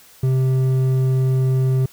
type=tone with hard clipping; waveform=sine; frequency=130.7 Hz; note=C3; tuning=1 cent flat; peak=-16 dBFS; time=0.23-1.86 s; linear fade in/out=5 ms; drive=6 dB; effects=white hiss -48 dBFS RMS until 1.92 s